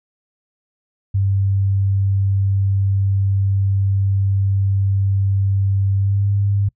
sine tone with pitch glide, 98 to 100.29 Hz, G2 to G2, 0 to +40 cents, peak -14 dBFS, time 1.14-6.69 s, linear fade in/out 10 ms, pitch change +40 cents, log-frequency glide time 5.97-6.25 s, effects noise-tail reverb RT60 0.1 s tail -24 dB re dry

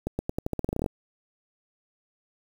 accelerating click train, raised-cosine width 2 ms, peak -14 dBFS, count 15, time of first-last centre 0.07-0.862 s, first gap 120 ms, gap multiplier 0.87, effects 7-bit

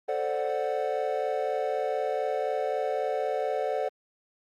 triangle chord, D dominant seventh, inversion second, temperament equal, 440 / 523.3 / 587.3 / 740 Hz, A4 / C5 / D5 / F#5, 0 / 0 / 0 / 0 cents, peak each -30 dBFS, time 0.08-3.89 s, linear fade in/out 10 ms, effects Opus 24 kbps

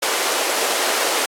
pink high-pass noise, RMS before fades -20 dBFS, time 0.02-1.26 s, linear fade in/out 10 ms, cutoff 390 Hz, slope 24 dB/octave, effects low-pass 12000 Hz 12 dB/octave + AAC 64 kbps

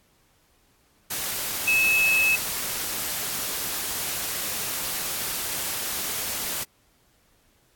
sine tone in noise, 2592 Hz, E7, 30 cents flat, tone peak -18 dBFS, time 1.67-2.36 s, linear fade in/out 10 ms, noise white, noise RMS -29 dBFS, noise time 1.1-6.64 s, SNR +8 dB, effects pink hiss -63 dBFS RMS until 7.75 s + AAC 64 kbps

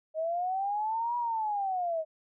sine linear two-way sweep, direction up then down, 622.3 to 970 to 622.3 Hz, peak -28 dBFS, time 0.14-2.05 s, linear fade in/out 50 ms, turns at 1.17 s, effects none

